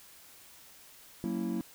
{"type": "chord", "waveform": "triangle", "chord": "F# dominant seventh", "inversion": "none", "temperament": "equal with one note detuned", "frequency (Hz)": [185, 230.5, 277.2, 329.6], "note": ["F#3", "A#3", "C#4", "E4"], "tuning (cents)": [0, -19, 0, 0], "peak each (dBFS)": [-34, -33, -39, -34], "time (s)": [1.24, 1.61], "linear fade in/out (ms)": 0, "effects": ["white hiss -55 dBFS RMS until 1.74 s"]}